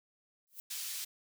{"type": "noise with exponential growth", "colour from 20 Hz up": "violet", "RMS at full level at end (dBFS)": -42, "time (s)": [0.47, 0.6], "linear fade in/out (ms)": 0, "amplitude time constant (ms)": 27}
{"type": "high-pass noise", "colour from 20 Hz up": "pink", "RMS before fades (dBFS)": -40, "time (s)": [0.7, 1.05], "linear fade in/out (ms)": 10, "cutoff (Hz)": 3800, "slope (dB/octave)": 12}
{"effects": []}